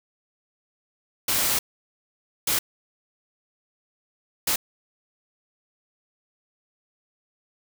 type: noise bursts at uneven times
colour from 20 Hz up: white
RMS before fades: -23 dBFS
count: 3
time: 1.28-1.59 / 2.47-2.59 / 4.47-4.56 s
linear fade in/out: 5 ms
effects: none